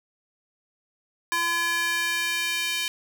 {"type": "tone with high-pass filter sweep", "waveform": "square", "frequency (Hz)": 340, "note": "F4", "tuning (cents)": -46, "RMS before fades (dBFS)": -26, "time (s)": [1.32, 2.88], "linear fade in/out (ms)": 0, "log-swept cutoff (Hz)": [1300, 2700], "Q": 2, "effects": []}